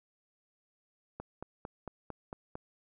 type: click train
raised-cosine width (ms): 1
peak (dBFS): -26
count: 7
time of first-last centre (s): 1.2-2.554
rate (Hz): 4.43
effects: none